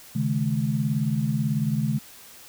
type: tone cluster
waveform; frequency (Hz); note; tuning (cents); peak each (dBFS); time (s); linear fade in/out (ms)
sine; 134.5 / 152.8 / 214; C3 / D#3 / A3; +48 / -31 / -48; -26; 0.15-1.99; 10
effects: white hiss -47 dBFS RMS until 2.48 s